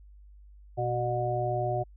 harmonic tone with a mistuned harmonic, 121.2 Hz, B2, 32 cents flat, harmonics 1 / 3 / 5 / 6, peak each -31 / -34 / -32 / -31 dBFS, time 0.77-1.84 s, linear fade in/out 20 ms, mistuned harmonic 3, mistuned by +36 cents, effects added 50 Hz sine -49 dBFS peak until 1.96 s

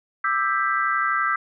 sine chord, E minor seventh, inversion third, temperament just, 1186.7 / 1318.5 / 1582.2 / 1977.8 Hz, D6 / E6 / G6 / B6, +18 / 0 / +16 / +2 cents, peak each -26 / -23 / -25 / -28 dBFS, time 0.24-1.36 s, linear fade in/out 5 ms, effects none

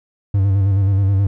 triangle tone with vibrato, 98 Hz, G2, in tune, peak -10 dBFS, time 0.34-1.27 s, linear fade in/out 5 ms, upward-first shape square, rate 9.4 Hz, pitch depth 40 cents each way, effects none

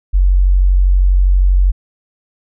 sine tone, 46.25 Hz, F#1, in tune, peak -7 dBFS, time 0.13-1.72 s, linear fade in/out 20 ms, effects none

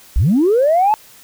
sine linear sweep, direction up, 40.81 to 880 Hz, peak -9 dBFS, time 0.16-0.94 s, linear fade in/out 0 ms, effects tanh soft clip ceiling -6 dBFS + white hiss -44 dBFS RMS until 1.23 s

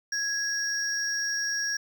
triangle tone pair together, 1661.2 / 5609 Hz, G#6 / F8, 0 / +7 cents, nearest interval octave + major sixth, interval 2107 cents, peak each -28 dBFS, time 0.12-1.77 s, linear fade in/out 5 ms, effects none

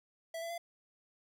square tone with pitch steps, 659 / 671.3 / 683.8 Hz, E5 / E5 / F5, -1 / +31 / -37 cents, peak -39 dBFS, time 0.34-0.58 s, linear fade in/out 5 ms, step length 80 ms, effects none

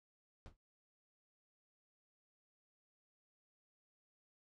brown noise with exponential decay, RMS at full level -43 dBFS, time 0.46-0.57 s, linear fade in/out 0 ms, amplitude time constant 22 ms, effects low-pass 7000 Hz 12 dB/octave

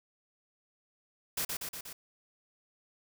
white noise with echo, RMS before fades -33 dBFS, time 1.37-1.45 s, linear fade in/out 5 ms, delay 120 ms, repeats 4, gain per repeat -3 dB, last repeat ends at 1.93 s, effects none

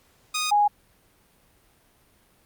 10% pulse / sine tone pair in turn, 1241 / 826.7 Hz, D#6 / G#5, -5 / -8 cents, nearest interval perfect fifth, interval 703 cents, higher first, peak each -16 dBFS, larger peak neither, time 0.34-0.51 / 0.51-0.68 s, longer neither, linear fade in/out 10 ms, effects pink hiss -61 dBFS RMS until 2.45 s + Opus 48 kbps

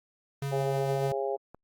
square tone with tremolo, 138.9 Hz, C#3, 4 cents sharp, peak -30 dBFS, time 0.42-1.12 s, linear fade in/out 2 ms, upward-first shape triangle, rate 6.7 Hz, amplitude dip 25%
harmonic tone, 136.1 Hz, C#3, 31 cents flat, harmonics 3 / 4 / 5 / 6, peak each -31 / -33 / -35 / -37 dBFS, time 0.51-1.37 s, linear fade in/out 20 ms
click, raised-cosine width 1 ms, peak -32 dBFS, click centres 1.546 s
effects Opus 48 kbps

